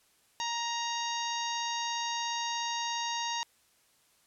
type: harmonic tone with a mistuned harmonic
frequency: 937 Hz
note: A#5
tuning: 9 cents sharp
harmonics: 1 / 2 / 3 / 4 / 5 / 6 / 7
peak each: -34 / -41 / -40 / -39 / -43 / -42 / -42 dBFS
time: 0.4-3.43 s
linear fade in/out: 0 ms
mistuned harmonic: 7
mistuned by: -17 cents
effects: white hiss -67 dBFS RMS until 4.26 s + low-pass 12000 Hz 12 dB/octave